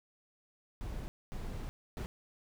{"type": "noise bursts at uneven times", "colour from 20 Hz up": "brown", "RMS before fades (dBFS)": -40, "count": 3, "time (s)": [[0.81, 1.08], [1.32, 1.69], [1.97, 2.06]], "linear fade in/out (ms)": 0, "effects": []}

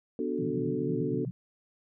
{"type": "chord", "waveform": "sine", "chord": "B minor seventh", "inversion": "none", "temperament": "equal", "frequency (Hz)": [246.9, 293.7, 370, 440], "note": ["B3", "D4", "F#4", "A4"], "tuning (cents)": [0, 0, 0, 0], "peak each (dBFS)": -34, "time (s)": [0.19, 1.25], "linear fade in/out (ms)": 2}
{"type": "band-pass noise", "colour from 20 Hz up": "white", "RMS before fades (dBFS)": -36, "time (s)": [0.38, 1.31], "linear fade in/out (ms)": 0, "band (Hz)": [120, 180], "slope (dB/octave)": 96}
{"effects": []}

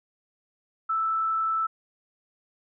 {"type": "tone with frequency modulation", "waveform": "sine", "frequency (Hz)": 1318.5, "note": "E6", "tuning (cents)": 0, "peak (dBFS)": -23, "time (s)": [0.89, 1.67], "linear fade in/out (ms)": 10, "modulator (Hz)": 30.8, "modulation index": 0.27, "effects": []}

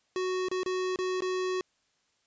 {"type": "tone with dropouts", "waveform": "square", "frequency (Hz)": 370, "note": "F#4", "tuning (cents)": 0, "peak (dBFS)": -29, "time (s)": [0.16, 1.61], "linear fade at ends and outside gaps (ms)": 1, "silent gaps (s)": [[0.485, 0.514], [0.633, 0.661], [0.96, 0.988], [1.206, 1.221]], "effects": ["white hiss -72 dBFS RMS until 2.26 s", "resampled to 16000 Hz"]}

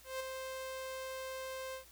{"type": "tone with ADSR envelope", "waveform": "sawtooth", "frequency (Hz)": 524, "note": "C5", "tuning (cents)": 2, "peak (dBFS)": -32, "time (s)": [0.04, 1.85], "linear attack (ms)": 160, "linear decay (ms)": 10, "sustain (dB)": -5, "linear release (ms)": 110, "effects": ["added 60 Hz sine -64 dBFS peak until 1.91 s", "white hiss -60 dBFS RMS until 1.91 s"]}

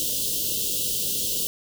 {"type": "band-stop noise", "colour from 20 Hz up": "white", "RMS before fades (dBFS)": -26, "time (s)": [0, 1.47], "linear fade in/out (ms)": 0, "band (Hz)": [560, 2800], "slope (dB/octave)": 96, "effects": []}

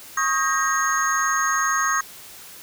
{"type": "tone cluster", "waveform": "sine", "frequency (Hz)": [1097, 1259, 1600, 1872, 6520], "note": ["C#6", "D#6", "G6", "A#6", "G#8"], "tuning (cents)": [-18, 20, 35, 7, -33], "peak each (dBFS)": [-24, -24, -26, -27, -26], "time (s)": [0.17, 2.01], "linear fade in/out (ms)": 5, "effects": ["white hiss -42 dBFS RMS until 2.62 s"]}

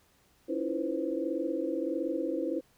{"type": "tone cluster", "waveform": "sine", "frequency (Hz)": [278.8, 323.4, 344.9, 491.2, 527], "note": ["C#4", "E4", "F4", "B4", "C5"], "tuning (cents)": [10, -33, -22, -9, 12], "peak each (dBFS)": [-37, -33, -37, -37, -36], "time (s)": [0.48, 2.61], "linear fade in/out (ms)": 20, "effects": ["pink hiss -66 dBFS RMS until 2.77 s"]}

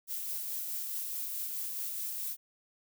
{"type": "noise with tremolo", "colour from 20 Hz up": "violet", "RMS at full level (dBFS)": -36, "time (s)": [0.07, 2.37], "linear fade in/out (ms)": 50, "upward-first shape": "sine", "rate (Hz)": 4.7, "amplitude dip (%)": 25, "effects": []}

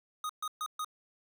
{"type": "tone bursts", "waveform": "square", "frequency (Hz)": 1244.5, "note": "D#6", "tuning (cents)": 0, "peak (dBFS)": -34, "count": 4, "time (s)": [0.24, 0.846], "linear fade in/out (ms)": 2, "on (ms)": 54, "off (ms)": 130, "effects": []}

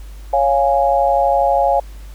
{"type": "chord", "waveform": "sine", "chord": "Db major", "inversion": "none", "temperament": "equal", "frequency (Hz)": [554.4, 698.5, 830.6], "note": ["Db5", "F5", "Ab5"], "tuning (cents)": [0, 0, 0], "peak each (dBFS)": -16, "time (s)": [0.33, 1.8], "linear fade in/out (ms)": 5, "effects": ["added 50 Hz sine -31 dBFS peak until 2.14 s", "pink hiss -47 dBFS RMS until 2.14 s"]}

